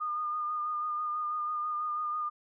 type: tone with vibrato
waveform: sine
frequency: 1218 Hz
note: D#6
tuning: 37 cents flat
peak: -30 dBFS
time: 0-2.3 s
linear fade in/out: 20 ms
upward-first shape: sine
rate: 6.1 Hz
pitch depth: 23 cents each way
effects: none